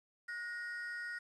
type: ring-modulated tone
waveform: triangle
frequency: 1661.2 Hz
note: G#6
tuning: in tune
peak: -35 dBFS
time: 0.28-1.19 s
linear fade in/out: 10 ms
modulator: 213 Hz
effects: resampled to 24000 Hz + 11-bit